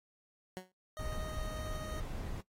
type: tone with exponential decay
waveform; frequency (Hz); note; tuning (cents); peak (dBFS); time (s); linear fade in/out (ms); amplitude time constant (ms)
15% pulse; 185; F#3; 0; -31; 0.57-0.72; 0; 32
type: tone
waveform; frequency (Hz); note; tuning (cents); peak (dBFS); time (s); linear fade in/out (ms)
25% pulse; 622.3; D#5; 0; -40; 0.97-2; 0
type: noise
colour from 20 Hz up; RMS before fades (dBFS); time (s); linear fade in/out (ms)
brown; -40; 0.99-2.41; 5
effects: noise-tail reverb RT60 0.1 s tail -17 dB re dry + AAC 48 kbps